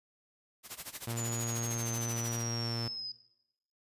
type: noise with tremolo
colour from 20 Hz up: white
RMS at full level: -40 dBFS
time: 0.63-2.44 s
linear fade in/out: 50 ms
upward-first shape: sine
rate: 13 Hz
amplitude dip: 90%
type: tone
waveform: sawtooth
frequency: 116.54 Hz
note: A#2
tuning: in tune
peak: -31 dBFS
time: 1.07-2.88 s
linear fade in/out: 5 ms
type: linear sweep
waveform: sine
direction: down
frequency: 7040 to 4978 Hz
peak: -37 dBFS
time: 1.17-3.12 s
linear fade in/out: 5 ms
effects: noise-tail reverb RT60 0.8 s tail -17 dB re dry + resampled to 32000 Hz